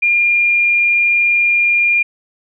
sine tone, 2407 Hz, D7, 42 cents sharp, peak -10 dBFS, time 0.02-2.03 s, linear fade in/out 10 ms, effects none

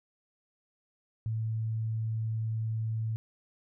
sine tone, 111.2 Hz, A2, 19 cents sharp, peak -29 dBFS, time 1.26-3.16 s, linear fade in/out 0 ms, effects none

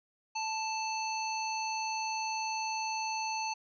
harmonic tone, 880 Hz, A5, in tune, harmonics 1 / 3 / 5 / 7, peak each -34 / -39 / -41 / -42 dBFS, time 0.35-3.54 s, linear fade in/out 10 ms, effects none

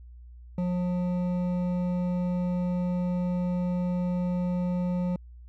triangle tone with hard clipping, 178.9 Hz, F3, 42 cents sharp, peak -27 dBFS, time 0.58-5.16 s, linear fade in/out 2 ms, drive 13 dB, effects added 60 Hz sine -44 dBFS peak until 5.48 s

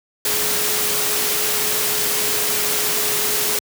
sine tone in noise, 422 Hz, G#4, 28 cents sharp, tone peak -30 dBFS, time 0.25-3.59 s, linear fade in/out 2 ms, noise white, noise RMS -20 dBFS, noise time 0.25-3.59 s, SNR -13 dB, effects high-pass 100 Hz 12 dB/octave

